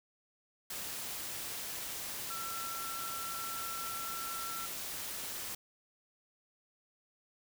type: tone in noise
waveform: sine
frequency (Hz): 1347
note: E6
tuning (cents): +37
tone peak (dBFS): -41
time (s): 2.3-4.66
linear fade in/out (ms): 5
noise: white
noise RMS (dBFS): -41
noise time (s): 0.7-5.55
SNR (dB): -3
effects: none